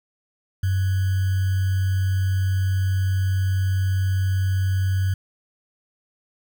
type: tone with sample-and-hold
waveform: sine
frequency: 94.8 Hz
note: F#2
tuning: 43 cents sharp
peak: -18 dBFS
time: 0.63-5.14 s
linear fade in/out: 5 ms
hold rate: 1575 Hz
effects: none